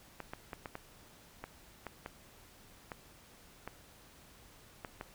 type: clicks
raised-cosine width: 0.5 ms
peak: -26 dBFS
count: 12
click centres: 0.203 / 0.335 / 0.532 / 0.658 / 0.754 / 1.44 / 1.867 / 2.061 / 2.918 / 3.676 / 4.848 / 5.011 s
effects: pink hiss -59 dBFS RMS until 5.14 s